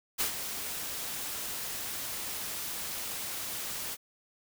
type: noise with ADSR envelope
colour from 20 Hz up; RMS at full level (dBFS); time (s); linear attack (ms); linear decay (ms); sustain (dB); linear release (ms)
white; -28; 0.18-3.97; 27; 100; -9; 40
effects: none